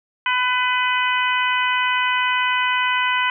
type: harmonic tone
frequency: 501 Hz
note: B4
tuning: 25 cents sharp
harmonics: 2 / 3 / 4 / 5 / 6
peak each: -21 / -23 / -24 / -25 / -26 dBFS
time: 0.26-3.3 s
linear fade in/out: 2 ms
effects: none